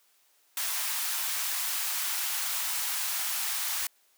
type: high-pass noise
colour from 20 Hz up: white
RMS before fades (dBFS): -31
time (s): 0.57-3.87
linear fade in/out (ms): 2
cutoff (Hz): 790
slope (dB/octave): 24
effects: white hiss -66 dBFS RMS until 4.17 s + high-pass 400 Hz 12 dB/octave